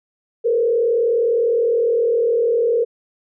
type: tone with frequency modulation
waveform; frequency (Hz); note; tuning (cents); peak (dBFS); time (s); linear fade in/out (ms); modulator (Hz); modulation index
sine; 466.2; A#4; 0; -14; 0.44-2.85; 20; 39.7; 0.83
effects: none